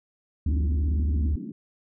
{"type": "band-pass noise", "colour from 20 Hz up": "white", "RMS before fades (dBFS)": -36, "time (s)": [0.46, 1.52], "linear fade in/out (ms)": 5, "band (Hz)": [170, 300], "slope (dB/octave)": 48}
{"type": "tone with vibrato", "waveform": "sine", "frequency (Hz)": 74.4, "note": "D2", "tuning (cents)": 23, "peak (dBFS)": -21, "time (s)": [0.46, 1.36], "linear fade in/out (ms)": 5, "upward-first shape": "triangle", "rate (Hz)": 18, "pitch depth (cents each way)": 180}
{"effects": []}